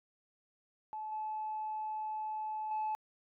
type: tone with level steps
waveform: sine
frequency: 863 Hz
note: A5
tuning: 34 cents flat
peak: -38 / -35 / -31 dBFS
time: 0.93-2.95 s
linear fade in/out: 0 ms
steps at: 1.12 / 2.71 s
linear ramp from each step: 2 ms
effects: tanh soft clip ceiling -30 dBFS